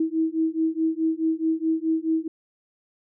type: beating tone pair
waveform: sine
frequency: 319.5 / 324.2 Hz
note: D#4 / E4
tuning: +46 / -29 cents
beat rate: 4.7 Hz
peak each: -24 dBFS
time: 0-2.28 s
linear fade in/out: 5 ms
effects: none